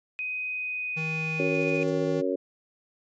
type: tone with pitch glide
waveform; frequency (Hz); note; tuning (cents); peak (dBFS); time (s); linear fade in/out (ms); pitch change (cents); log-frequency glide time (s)
sine; 2506 to 2471; D#7 to D#7; +12 to -13; -29; 0.19-1.83; 0; -25; 0.47-1.65
type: tone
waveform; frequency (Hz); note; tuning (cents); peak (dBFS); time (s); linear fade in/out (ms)
square; 158.9; D#3; +37; -32; 0.96-2.22; 20
type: harmonic tone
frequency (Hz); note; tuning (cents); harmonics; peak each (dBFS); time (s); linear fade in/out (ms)
92.5; F#2; 0; 3 / 4 / 5 / 6; -30 / -30 / -30 / -30; 1.39-2.36; 10
type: noise bursts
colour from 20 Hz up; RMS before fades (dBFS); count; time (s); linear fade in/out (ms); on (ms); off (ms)
violet; -40; 6; 1.54-1.905; 5; 30; 37
effects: resampled to 16000 Hz